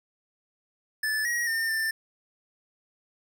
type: tone with pitch steps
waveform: square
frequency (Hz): 1745 / 1898 / 1811 / 1783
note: A6 / A#6 / A6 / A6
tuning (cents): -15 / +31 / +49 / +22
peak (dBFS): -26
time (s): 1.03-1.91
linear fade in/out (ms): 5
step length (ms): 220
effects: none